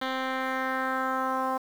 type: tone with low-pass filter sweep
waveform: 10% pulse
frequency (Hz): 261.6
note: C4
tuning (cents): 0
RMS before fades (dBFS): -29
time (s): 0.01-1.58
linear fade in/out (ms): 10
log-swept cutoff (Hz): 3100 to 990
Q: 2.3
effects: 8-bit